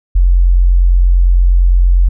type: tone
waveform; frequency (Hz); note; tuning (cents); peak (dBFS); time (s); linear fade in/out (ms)
sine; 44.37; F1; +28; -5; 0.15-2.09; 10
effects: none